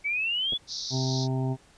sine exponential sweep, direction up, 2250 to 3470 Hz, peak -25 dBFS, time 0.04-0.58 s, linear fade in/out 20 ms
clicks, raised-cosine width 2 ms, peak -27 dBFS, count 2, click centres 0.524 / 0.533 s
white band-pass noise, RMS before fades -35 dBFS, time 0.67-1.28 s, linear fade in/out 50 ms, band 3700 to 5900 Hz, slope 96 dB/octave
harmonic tone, 130.81 Hz, C3, in tune, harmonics 1 / 2 / 3 / 5 / 6 / 7, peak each -26 / -32 / -36 / -40 / -42 / -43 dBFS, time 0.9-1.57 s, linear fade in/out 50 ms
effects pink hiss -58 dBFS RMS until 1.77 s + resampled to 22050 Hz

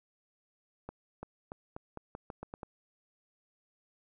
accelerating click train, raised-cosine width 1 ms, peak -27 dBFS, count 10, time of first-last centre 0.89-2.632 s, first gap 340 ms, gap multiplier 0.85, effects none

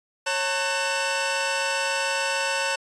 sawtooth tone cluster, 548 / 904 / 1500 / 2665 Hz, C#5 / A5 / F#6 / E7, -20 / +47 / +23 / +18 cents, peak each -25 / -25 / -25 / -26 dBFS, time 0.26-2.76 s, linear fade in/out 10 ms, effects resampled to 22050 Hz

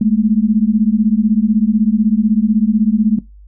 sine beating tone pair, 207.7 / 223.7 Hz, G#3 / A3, 0 / +29 cents, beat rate 16 Hz, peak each -13 dBFS, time 0.01-3.19 s, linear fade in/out 5 ms, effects noise-tail reverb RT60 0.2 s tail -20 dB re dry + added 50 Hz sine -37 dBFS peak until 3.47 s

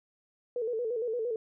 sine tone with vibrato, 464.6 Hz, A#4, 6 cents flat, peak -29 dBFS, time 0.56-1.36 s, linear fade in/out 2 ms, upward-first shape square, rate 8.7 Hz, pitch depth 84 cents each way, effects none

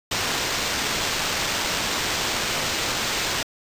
violet noise with sample-and-hold, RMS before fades -25 dBFS, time 0.11-3.43 s, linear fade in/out 5 ms, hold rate 11025 Hz, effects resampled to 32000 Hz

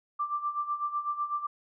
sine tone with tremolo, 1178 Hz, D6, 5 cents sharp, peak -26 dBFS, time 0.19-1.47 s, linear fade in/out 10 ms, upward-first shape sine, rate 8 Hz, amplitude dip 75%, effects none

